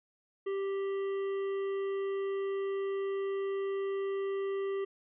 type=harmonic tone; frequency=392 Hz; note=G4; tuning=in tune; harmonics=1 / 3 / 5 / 7 / 8; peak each=-31 / -46 / -50 / -58 / -59 dBFS; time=0.46-4.85 s; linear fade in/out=10 ms; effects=none